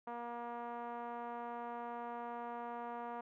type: tone with low-pass filter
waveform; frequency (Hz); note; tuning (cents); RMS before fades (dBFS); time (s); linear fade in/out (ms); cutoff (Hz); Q
5% pulse; 237.5; A#3; +33; -44; 0.07-3.21; 5; 890; 2.1
effects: none